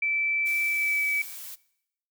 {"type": "tone with pitch glide", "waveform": "sine", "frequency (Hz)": [2323, 2291], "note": ["D7", "D7"], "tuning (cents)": [-20, -44], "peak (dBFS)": -23, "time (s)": [0.02, 1.22], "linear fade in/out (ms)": 5, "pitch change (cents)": -24, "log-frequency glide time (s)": [0.64, 1.07]}
{"type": "noise", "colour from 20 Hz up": "blue", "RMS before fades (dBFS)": -40, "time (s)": [0.45, 1.56], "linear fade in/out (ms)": 20}
{"effects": ["noise-tail reverb RT60 0.8 s tail -21 dB re dry"]}